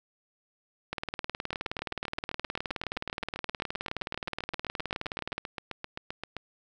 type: two click trains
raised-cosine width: 0.3 ms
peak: -16 / -19 dBFS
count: 86 / 38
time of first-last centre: 0.93-5.38 / 1.53-6.367 s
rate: 19.1 / 7.65 Hz
effects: none